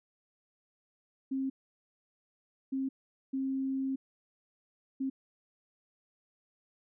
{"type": "tone bursts at uneven times", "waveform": "sine", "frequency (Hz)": 267.3, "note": "C4", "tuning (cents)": 37, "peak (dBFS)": -30, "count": 4, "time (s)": [[1.31, 1.5], [2.72, 2.89], [3.33, 3.96], [5, 5.1]], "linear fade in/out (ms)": 10, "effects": []}